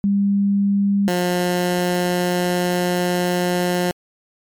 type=tone pair in turn; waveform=sine / 15% pulse; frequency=200 / 178.18 Hz; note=G3 / F3; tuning=+35 / +35 cents; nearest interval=major second; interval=200 cents; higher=first; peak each=-14 / -11 dBFS; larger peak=second; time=0.04-1.08 / 1.08-3.91 s; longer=second; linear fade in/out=0 ms; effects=MP3 96 kbps